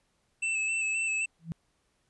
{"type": "tone with vibrato", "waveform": "square", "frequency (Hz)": 2637, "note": "E7", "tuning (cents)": 0, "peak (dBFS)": -28, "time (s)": [0.42, 1.26], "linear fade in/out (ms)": 10, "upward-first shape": "square", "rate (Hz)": 3.8, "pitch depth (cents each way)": 23}
{"type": "tone with exponential growth", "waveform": "sine", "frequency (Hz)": 164.81, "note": "E3", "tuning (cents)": 0, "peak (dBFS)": -28, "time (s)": [1.39, 1.52], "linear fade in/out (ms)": 0, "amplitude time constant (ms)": 28}
{"effects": ["pink hiss -73 dBFS RMS until 2.09 s", "resampled to 24000 Hz"]}